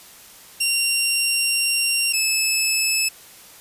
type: tone pair in turn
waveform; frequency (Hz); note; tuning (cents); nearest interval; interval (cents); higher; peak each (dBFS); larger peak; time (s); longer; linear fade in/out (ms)
15% pulse; 2762 / 2607; F7 / E7; -20 / -20; minor second; 100; first; -11; neither; 0.6-2.13 / 2.13-3.09; first; 10
effects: white hiss -45 dBFS RMS until 3.6 s + resampled to 32000 Hz